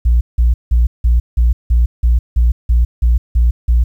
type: tone bursts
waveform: sine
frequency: 58.9 Hz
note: A#1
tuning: 19 cents sharp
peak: -6 dBFS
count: 12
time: 0.05-3.84 s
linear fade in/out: 10 ms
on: 160 ms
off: 170 ms
effects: tanh soft clip ceiling -5 dBFS + 8-bit